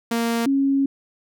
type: tone pair in turn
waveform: sawtooth / sine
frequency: 232 / 274.5 Hz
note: A#3 / C#4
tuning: -8 / -17 cents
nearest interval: minor third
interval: 291 cents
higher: second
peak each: -16 dBFS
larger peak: neither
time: 0.11-0.46 / 0.46-0.86 s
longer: second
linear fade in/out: 5 ms
effects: none